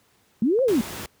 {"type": "linear two-way sweep", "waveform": "sine", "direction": "up then down", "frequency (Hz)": [199, 554.4, 199], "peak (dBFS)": -17, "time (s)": [0.42, 0.81], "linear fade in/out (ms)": 2, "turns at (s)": 0.63}
{"type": "click train", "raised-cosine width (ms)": 1, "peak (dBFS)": -27, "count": 3, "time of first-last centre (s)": [0.59, 0.906], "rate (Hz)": 6.33}
{"type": "noise", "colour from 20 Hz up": "pink", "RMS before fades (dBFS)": -34, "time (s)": [0.68, 1.06], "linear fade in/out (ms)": 2}
{"effects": ["pink hiss -62 dBFS RMS until 1.2 s", "high-pass 80 Hz 12 dB/octave"]}